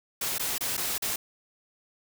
white noise with dropouts, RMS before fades -30 dBFS, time 0.21-1.16 s, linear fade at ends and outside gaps 5 ms, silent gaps 0.383-0.395 / 0.582-0.607 / 0.769-0.776 / 0.981-1.021 s, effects none

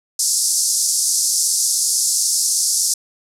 pink band-pass noise, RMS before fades -18 dBFS, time 0.19-2.94 s, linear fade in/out 5 ms, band 5000 to 11000 Hz, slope 48 dB/octave, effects none

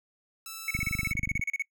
5% pulse tone, 1318.5 Hz, E6, in tune, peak -27 dBFS, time 0.46-1.12 s, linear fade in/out 2 ms
triangle tone bursts, 2217 Hz, C#7, in tune, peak -25 dBFS, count 16, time 0.68-1.622 s, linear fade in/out 2 ms, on 27 ms, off 34 ms
click train, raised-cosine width 5 ms, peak -22 dBFS, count 17, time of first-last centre 0.75-1.395 s, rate 24.8 Hz
effects noise-tail reverb RT60 0.1 s tail -24 dB re dry

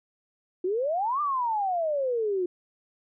sine exponential two-way sweep, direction up then down, 349.6 to 1209 to 349.6 Hz, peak -24 dBFS, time 0.64-2.46 s, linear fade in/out 5 ms, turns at 1.21 s, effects none

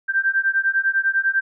sine beating tone pair, 1568 / 1578 Hz, G6 / G6, 0 / +11 cents, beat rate 10 Hz, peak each -20 dBFS, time 0.08-1.41 s, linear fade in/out 20 ms, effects none

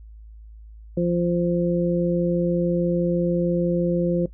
harmonic tone, 173.8 Hz, F3, 8 cents flat, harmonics 1 / 2 / 3, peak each -21 / -24 / -25 dBFS, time 0.97-4.26 s, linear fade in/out 5 ms, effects noise-tail reverb RT60 0.1 s tail -18 dB re dry + added 54 Hz sine -40 dBFS peak until 4.33 s

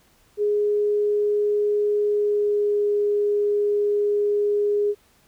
sine tone with pitch glide, 415.3 to 412.4 Hz, G#4 to G#4, 0 to -12 cents, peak -18 dBFS, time 0.37-4.95 s, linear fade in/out 50 ms, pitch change -12 cents, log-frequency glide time 2.06-2.88 s, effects pink hiss -59 dBFS RMS until 5.27 s

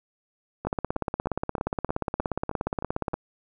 two click trains, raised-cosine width 1 ms, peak -19 / -12 dBFS, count 9 / 43, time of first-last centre 0.65-3.134 / 0.67-3.141 s, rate 3.22 / 17 Hz, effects none

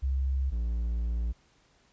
sine / triangle tone pair in turn, 66.7 / 57.87 Hz, C2 / A#1, +34 / -12 cents, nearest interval major second, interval 246 cents, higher first, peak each -25 dBFS, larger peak neither, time 0.02-0.51 / 0.51-1.33 s, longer second, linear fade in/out 20 ms, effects pink hiss -65 dBFS RMS until 1.92 s + resampled to 16000 Hz

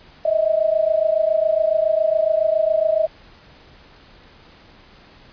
sine tone pair together, 622.3 / 649.5 Hz, D#5 / E5, 0 / -26 cents, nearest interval minor second, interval 74 cents, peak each -18 dBFS, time 0.25-3.07 s, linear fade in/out 5 ms, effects pink hiss -48 dBFS RMS until 5.32 s + resampled to 11025 Hz

